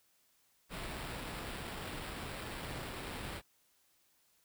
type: noise with sample-and-hold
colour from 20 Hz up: pink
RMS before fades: -43 dBFS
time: 0.69-3.42 s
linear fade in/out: 50 ms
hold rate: 6300 Hz
effects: white hiss -72 dBFS RMS until 4.44 s